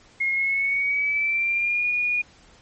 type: tone with pitch glide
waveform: sine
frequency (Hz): 2153 to 2445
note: C7 to D#7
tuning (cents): +49 to -31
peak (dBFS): -20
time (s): 0.2-2.22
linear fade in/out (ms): 10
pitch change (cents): +220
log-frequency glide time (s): 0.32-1.87
effects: pink hiss -53 dBFS RMS until 2.61 s + MP3 32 kbps